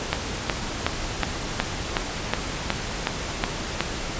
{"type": "click train", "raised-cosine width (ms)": 0.3, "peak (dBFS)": -4, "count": 11, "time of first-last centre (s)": [0.13, 3.806], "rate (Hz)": 2.72, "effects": ["pink hiss -30 dBFS RMS until 4.19 s", "resampled to 16000 Hz"]}